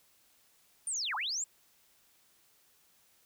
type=linear two-way sweep; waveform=sine; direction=down then up; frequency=9397 to 784 to 7680 Hz; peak=-32 dBFS; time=0.87-1.44 s; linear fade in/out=2 ms; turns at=1.15 s; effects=white hiss -67 dBFS RMS until 3.25 s